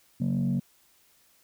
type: chord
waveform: sine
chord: F# major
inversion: second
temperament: equal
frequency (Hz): 138.59 / 185 / 233.1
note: C#3 / F#3 / A#3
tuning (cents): 0 / 0 / 0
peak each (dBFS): -27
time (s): 0.2-0.6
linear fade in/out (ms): 10
effects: tanh soft clip ceiling -20 dBFS + white hiss -63 dBFS RMS until 1.43 s